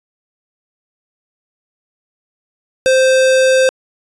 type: tone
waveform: square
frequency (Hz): 522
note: C5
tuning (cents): -4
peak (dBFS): -9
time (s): 2.86-3.69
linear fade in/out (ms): 0
effects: resampled to 22050 Hz